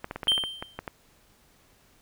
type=clicks; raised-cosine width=0.5 ms; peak=-18 dBFS; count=11; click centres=0.044 / 0.111 / 0.16 / 0.232 / 0.272 / 0.319 / 0.379 / 0.438 / 0.625 / 0.79 / 0.878 s
type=tone with exponential decay; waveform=triangle; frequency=3136 Hz; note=G7; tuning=in tune; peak=-16 dBFS; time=0.28-0.79 s; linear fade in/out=1 ms; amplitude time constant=110 ms
effects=pink hiss -61 dBFS RMS until 2.01 s